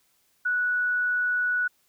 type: tone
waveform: sine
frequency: 1473 Hz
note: F#6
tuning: 8 cents flat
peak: -22 dBFS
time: 0.45-1.68 s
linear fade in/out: 10 ms
effects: white hiss -67 dBFS RMS until 1.88 s